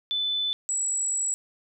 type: tone pair in turn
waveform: sine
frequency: 3506 / 7785 Hz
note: A7 / B8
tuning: -7 / -26 cents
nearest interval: octave + major second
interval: 1381 cents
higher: second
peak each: -24 dBFS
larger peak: neither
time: 0.11-0.53 / 0.69-1.34 s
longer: second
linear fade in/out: 0 ms
effects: none